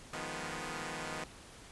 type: chord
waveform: 5% pulse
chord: F half-diminished seventh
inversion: third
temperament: equal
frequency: 155.56 / 174.61 / 207.7 / 246.9 Hz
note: Eb3 / F3 / Ab3 / Cb4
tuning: 0 / 0 / 0 / 0 cents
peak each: -32 / -34 / -36 / -32 dBFS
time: 0.13-1.24 s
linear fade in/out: 2 ms
effects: pink hiss -53 dBFS RMS until 1.71 s + resampled to 24000 Hz